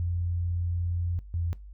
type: tone pair in turn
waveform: sine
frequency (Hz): 87 / 85.31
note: F2 / F2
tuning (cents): -6 / -40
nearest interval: unison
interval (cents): 34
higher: first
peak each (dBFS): -26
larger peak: neither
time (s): 0-1.19 / 1.34-1.53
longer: first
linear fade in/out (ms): 0
effects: noise-tail reverb RT60 0.2 s tail -20 dB re dry + added 50 Hz sine -42 dBFS peak until 1.73 s